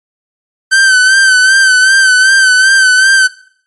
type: tone with vibrato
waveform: 45% pulse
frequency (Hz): 1539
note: G6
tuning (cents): -32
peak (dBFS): -4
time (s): 0.71-3.28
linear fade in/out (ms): 20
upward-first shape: sine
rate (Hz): 2.6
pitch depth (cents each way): 47
effects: noise-tail reverb RT60 0.6 s tail -21 dB re dry + MP3 48 kbps